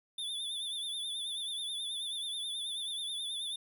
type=tone with vibrato; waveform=square; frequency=3525 Hz; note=A7; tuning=2 cents sharp; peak=-36 dBFS; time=0.18-3.56 s; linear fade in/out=5 ms; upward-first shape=triangle; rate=9.3 Hz; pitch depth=81 cents each way; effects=12-bit